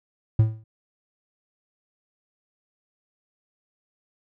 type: tone with exponential decay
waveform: triangle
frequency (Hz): 110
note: A2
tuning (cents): 0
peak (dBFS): -9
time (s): 0.39-0.64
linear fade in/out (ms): 5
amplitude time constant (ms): 53
effects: none